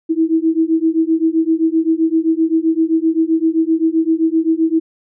sine beating tone pair, 320 / 327.7 Hz, D#4 / E4, +49 / -10 cents, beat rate 7.7 Hz, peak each -15 dBFS, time 0.09-4.8 s, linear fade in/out 20 ms, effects none

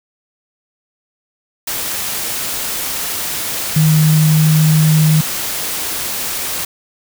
sine tone in noise, 155.56 Hz, D#3, in tune, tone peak -8 dBFS, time 3.76-5.21 s, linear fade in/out 5 ms, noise white, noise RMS -21 dBFS, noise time 1.67-6.65 s, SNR +10 dB, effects none

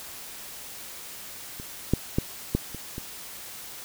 clicks, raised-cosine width 3 ms, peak -26 / -7 / -9 / -9 / -24 / -21 dBFS, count 6, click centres 1.599 / 1.936 / 2.185 / 2.55 / 2.747 / 2.981 s, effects white hiss -41 dBFS RMS until 3.84 s

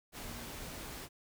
sine tone in noise, 235.9 Hz, A#3, 21 cents sharp, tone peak -51 dBFS, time 0.19-0.5 s, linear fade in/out 50 ms, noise pink, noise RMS -45 dBFS, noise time 0.12-1.09 s, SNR -9 dB, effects none

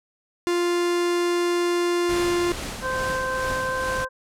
45% pulse tone, 349.2 Hz, F4, in tune, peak -20 dBFS, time 0.47-2.52 s, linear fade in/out 0 ms
pink noise with tremolo, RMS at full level -31 dBFS, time 2.09-4.05 s, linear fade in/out 5 ms, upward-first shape sine, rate 2.3 Hz, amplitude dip 40%
harmonic tone, 519 Hz, C5, 14 cents flat, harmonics 1 / 2 / 3, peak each -28 / -28 / -28 dBFS, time 2.81-4.09 s, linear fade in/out 50 ms
effects low-pass 10000 Hz 12 dB/octave

